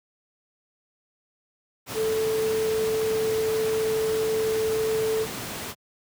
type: tone in noise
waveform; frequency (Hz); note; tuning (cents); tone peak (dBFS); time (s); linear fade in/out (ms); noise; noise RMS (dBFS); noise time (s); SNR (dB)
sine; 440; A4; 0; -22; 1.94-5.27; 50; pink; -33; 1.86-5.75; +8
effects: high-pass 100 Hz 12 dB/octave